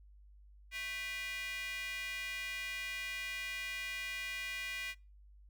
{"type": "tone with high-pass filter", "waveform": "square", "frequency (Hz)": 220, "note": "A3", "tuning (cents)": 0, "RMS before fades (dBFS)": -41, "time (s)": [0.71, 4.95], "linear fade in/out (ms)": 50, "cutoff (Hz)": 2200, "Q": 5.1, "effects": ["noise-tail reverb RT60 0.3 s tail -25 dB re dry", "added 50 Hz sine -56 dBFS peak until 5.49 s"]}